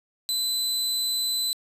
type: tone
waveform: sawtooth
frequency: 4020 Hz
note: B7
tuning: 30 cents sharp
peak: -21 dBFS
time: 0.29-1.53 s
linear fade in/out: 0 ms
effects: resampled to 32000 Hz + 8-bit